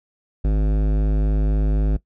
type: tone with hard clipping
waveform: sine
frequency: 51.91 Hz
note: G#1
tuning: in tune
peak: -18 dBFS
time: 0.44-1.97 s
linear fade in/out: 10 ms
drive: 16 dB
effects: noise-tail reverb RT60 0.1 s tail -18 dB re dry